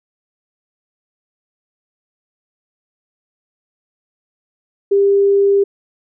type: tone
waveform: sine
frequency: 398.5 Hz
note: G4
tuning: 28 cents sharp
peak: -9 dBFS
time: 4.91-5.64 s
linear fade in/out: 10 ms
effects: none